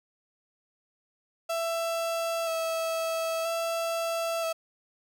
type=tone with vibrato; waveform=35% pulse; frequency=659.3 Hz; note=E5; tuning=in tune; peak=-26 dBFS; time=1.49-4.53 s; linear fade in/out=10 ms; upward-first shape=square; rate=0.51 Hz; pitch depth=16 cents each way; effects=none